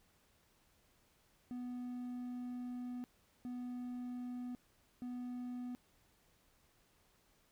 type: tone bursts at uneven times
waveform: triangle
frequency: 246.9 Hz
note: B3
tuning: in tune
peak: -39 dBFS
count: 3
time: 1.51-3.04 / 3.45-4.55 / 5.02-5.75 s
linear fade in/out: 0 ms
effects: pink hiss -72 dBFS RMS until 7.51 s

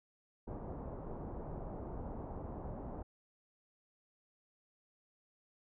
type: low-pass noise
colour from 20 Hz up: pink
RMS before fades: -44 dBFS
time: 0.47-3.03 s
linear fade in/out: 10 ms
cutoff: 900 Hz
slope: 24 dB/octave
effects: none

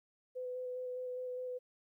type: tone with vibrato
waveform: sine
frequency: 503 Hz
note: B4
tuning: 32 cents sharp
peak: -38 dBFS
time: 0.35-1.59 s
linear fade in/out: 20 ms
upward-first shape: square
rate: 4.9 Hz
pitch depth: 11 cents each way
effects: 13-bit

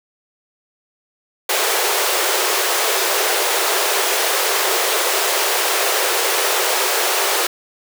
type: high-pass noise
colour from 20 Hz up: pink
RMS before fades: -18 dBFS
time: 1.49-7.47 s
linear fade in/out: 5 ms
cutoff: 360 Hz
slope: 96 dB/octave
effects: none

